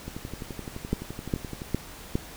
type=two click trains; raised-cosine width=3 ms; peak=-11 / -22 dBFS; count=4 / 19; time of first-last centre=0.93-2.154 / 0.08-1.618 s; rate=2.45 / 11.7 Hz; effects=pink hiss -44 dBFS RMS until 2.36 s